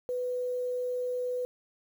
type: tone with quantisation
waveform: sine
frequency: 497.4 Hz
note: B4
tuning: 12 cents sharp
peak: -29 dBFS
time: 0.09-1.45 s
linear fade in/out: 0 ms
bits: 9
effects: none